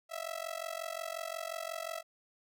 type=tone with amplitude modulation; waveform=sawtooth; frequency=657 Hz; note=E5; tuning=6 cents flat; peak=-30 dBFS; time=0.09-2.03 s; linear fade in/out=50 ms; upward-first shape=sine; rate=45.6 Hz; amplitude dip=95%; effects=none